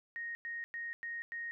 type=tone bursts; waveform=sine; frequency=1864.7 Hz; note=A#6; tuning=in tune; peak=-38 dBFS; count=5; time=0.16-1.51 s; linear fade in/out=0 ms; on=190 ms; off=100 ms; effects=none